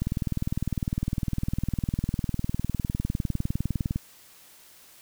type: click train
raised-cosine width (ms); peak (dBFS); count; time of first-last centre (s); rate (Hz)
5; -14; 79; 0.02-3.959; 19.8
effects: white hiss -53 dBFS RMS until 5.01 s